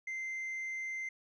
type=tone with tanh clipping; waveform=sine; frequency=2081 Hz; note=C7; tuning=10 cents flat; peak=-37 dBFS; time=0.07-1.09 s; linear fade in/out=5 ms; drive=2 dB; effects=none